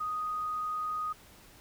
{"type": "tone", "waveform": "sine", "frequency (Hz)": 1244.5, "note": "D#6", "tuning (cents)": 0, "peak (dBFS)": -31, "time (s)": [0, 1.13], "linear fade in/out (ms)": 10, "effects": ["pink hiss -56 dBFS RMS until 1.6 s"]}